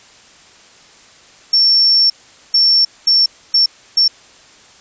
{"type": "tone bursts at uneven times", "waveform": "sine", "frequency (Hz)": 5440, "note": "F8", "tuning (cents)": -46, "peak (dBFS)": -8, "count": 5, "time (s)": [[1.53, 2.1], [2.54, 2.85], [3.07, 3.26], [3.54, 3.66], [3.97, 4.08]], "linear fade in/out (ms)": 5, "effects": ["white hiss -44 dBFS RMS until 4.8 s", "resampled to 16000 Hz"]}